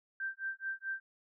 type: tone with tremolo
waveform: sine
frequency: 1568 Hz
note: G6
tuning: in tune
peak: -33 dBFS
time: 0.2-1 s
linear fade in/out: 2 ms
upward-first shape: sine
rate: 4.6 Hz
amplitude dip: 100%
effects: none